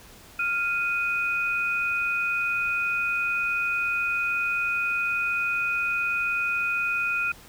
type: tone pair together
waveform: sine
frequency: 1396.9 / 2489 Hz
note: F6 / D#7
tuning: 0 / 0 cents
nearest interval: minor seventh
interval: 1000 cents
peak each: -27 / -25 dBFS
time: 0.39-7.32 s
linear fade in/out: 5 ms
effects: pink hiss -49 dBFS RMS until 7.48 s